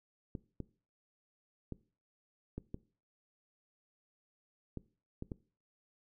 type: clicks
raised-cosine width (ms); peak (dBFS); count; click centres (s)
3; -27; 8; 0.352 / 0.603 / 1.723 / 2.58 / 2.744 / 4.773 / 5.224 / 5.318
effects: noise-tail reverb RT60 0.4 s tail -20 dB re dry